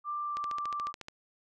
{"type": "tone with pitch glide", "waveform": "sine", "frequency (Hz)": [1183, 1176.2], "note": ["D6", "D6"], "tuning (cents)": [12, 2], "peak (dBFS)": -32, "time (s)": [0.04, 0.93], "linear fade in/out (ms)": 50, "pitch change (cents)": -10, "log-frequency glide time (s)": [0.22, 0.36]}
{"type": "click train", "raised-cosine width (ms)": 0.2, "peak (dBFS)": -24, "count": 11, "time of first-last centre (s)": [0.37, 1.084], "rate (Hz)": 14}
{"effects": []}